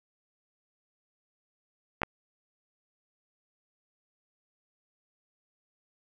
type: clicks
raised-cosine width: 0.5 ms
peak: -12 dBFS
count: 2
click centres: 2.018 / 2.033 s
effects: none